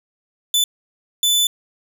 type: tone bursts at uneven times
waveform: sawtooth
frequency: 3500 Hz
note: A7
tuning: 10 cents flat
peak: -11 dBFS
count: 2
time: 0.54-0.64 / 1.23-1.47 s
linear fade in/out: 2 ms
effects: none